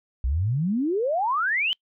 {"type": "exponential sweep", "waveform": "sine", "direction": "up", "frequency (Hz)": [58.27, 3136], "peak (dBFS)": -21, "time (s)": [0.24, 1.73], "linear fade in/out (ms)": 0, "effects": ["noise-tail reverb RT60 0.1 s tail -26 dB re dry"]}